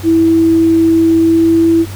sine tone with pitch glide, 327.9 to 330.6 Hz, E4 to E4, -9 to +5 cents, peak -6 dBFS, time 0.03-1.86 s, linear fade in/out 50 ms, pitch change +14 cents, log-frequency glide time 1.16-1.7 s, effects added 96 Hz sine -24 dBFS peak until 1.95 s + pink hiss -32 dBFS RMS until 1.95 s

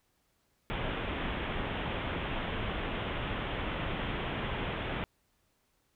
pink low-pass noise, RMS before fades -35 dBFS, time 0.7-5.04 s, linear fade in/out 0 ms, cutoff 3500 Hz, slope 96 dB/octave, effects pink hiss -74 dBFS RMS until 5.95 s

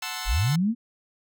10% pulse chord, F# half-diminished seventh, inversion none, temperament equal, 740 / 880 / 1046.5 / 1318.5 Hz, F#5 / A5 / C6 / E6, 0 / 0 / 0 / 0 cents, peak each -28 dBFS, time 0.02-0.56 s, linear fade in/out 5 ms
sine linear sweep, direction up, 30.79 to 242.8 Hz, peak -20 dBFS, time 0.25-0.75 s, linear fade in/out 50 ms
effects none

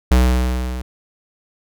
square tone with level ramp, 62.6 Hz, B1, 24 cents sharp, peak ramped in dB -9 to -25 dBFS, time 0.11-0.82 s, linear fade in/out 5 ms, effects none

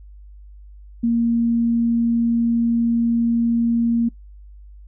sine tone, 233.1 Hz, A#3, in tune, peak -15 dBFS, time 1.03-4.09 s, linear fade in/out 10 ms, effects noise-tail reverb RT60 0.1 s tail -22 dB re dry + added 50 Hz sine -39 dBFS peak until 4.87 s

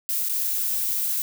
violet noise with dropouts, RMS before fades -25 dBFS, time 0.09-1.22 s, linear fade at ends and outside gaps 0 ms, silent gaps 0.287-0.295 s, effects none

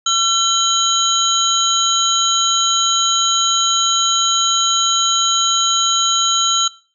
sine tone cluster, 1350 / 3119 / 3933 / 6670 Hz, E6 / G7 / B7 / G#8, +41 / -9 / -8 / +7 cents, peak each -19 dBFS, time 0.06-6.68 s, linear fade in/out 5 ms, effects noise-tail reverb RT60 0.4 s tail -21 dB re dry

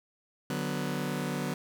sawtooth chord, B minor, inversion first, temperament just, 148.16 / 185.21 / 246.9 Hz, D3 / F#3 / B3, +16 / +2 / 0 cents, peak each -31 dBFS, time 0.5-1.54 s, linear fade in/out 2 ms, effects none

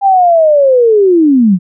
sine linear sweep, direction down, 804 to 169.2 Hz, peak -4 dBFS, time 0.01-1.59 s, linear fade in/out 50 ms, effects none

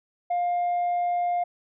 sine tone, 705 Hz, F5, 16 cents sharp, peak -20 dBFS, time 0.3-1.44 s, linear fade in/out 10 ms, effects tanh soft clip ceiling -21 dBFS

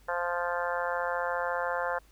harmonic tone, 174.61 Hz, F3, in tune, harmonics 3 / 4 / 5 / 6 / 7 / 8 / 9 / 10, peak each -33 / -36 / -36 / -36 / -42 / -37 / -38 / -40 dBFS, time 0.08-1.99 s, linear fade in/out 10 ms, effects added 50 Hz sine -57 dBFS peak until 2.11 s + pink hiss -63 dBFS RMS until 2.11 s

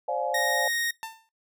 sine chord, D half-diminished seventh, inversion third, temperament just, 528.6 / 587.3 / 704.8 / 845.8 Hz, C5 / D5 / F5 / Ab5, +18 / 0 / +16 / +31 cents, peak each -31 dBFS, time 0.08-0.68 s, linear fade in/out 5 ms
sawtooth tone, 1864.7 Hz, A#6, in tune, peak -22 dBFS, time 0.34-0.91 s, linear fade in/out 5 ms
sawtooth tone with exponential decay, 895 Hz, A5, 29 cents sharp, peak -27 dBFS, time 1.03-1.29 s, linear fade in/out 0 ms, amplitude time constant 56 ms
effects noise-tail reverb RT60 0.2 s tail -21 dB re dry

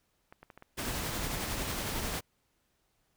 clicks, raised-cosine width 0.5 ms, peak -34 dBFS, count 9, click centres 0.325 / 0.43 / 0.502 / 0.576 / 0.624 / 0.828 / 1.045 / 1.075 / 1.424 s
pink noise with tremolo, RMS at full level -34 dBFS, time 0.77-2.21 s, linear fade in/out 20 ms, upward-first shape sine, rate 11 Hz, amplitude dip 25%
effects pink hiss -75 dBFS RMS until 3.16 s

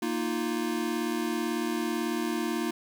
square chord, Bb suspended fourth, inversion none, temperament equal, 233.1 / 311.1 / 349.2 Hz, Bb3 / Eb4 / F4, 0 / 0 / 0 cents, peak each -33 dBFS, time 0.02-2.71 s, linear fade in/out 5 ms, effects 10-bit

